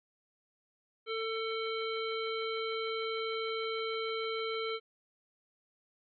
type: harmonic tone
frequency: 446.7 Hz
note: A4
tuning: 26 cents sharp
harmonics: 1 / 3 / 5 / 7 / 9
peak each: -35 / -40 / -42 / -43 / -45 dBFS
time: 1.06-4.8 s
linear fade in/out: 50 ms
effects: none